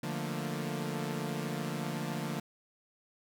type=chord; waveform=sawtooth; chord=Bb major seventh; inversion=first; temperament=equal with one note detuned; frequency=146.83 / 174.61 / 220 / 234 Hz; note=D3 / F3 / A3 / Bb3; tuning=0 / 0 / 0 / +7 cents; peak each=-34 / -35 / -37 / -37 dBFS; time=0.03-2.4 s; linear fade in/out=5 ms; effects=none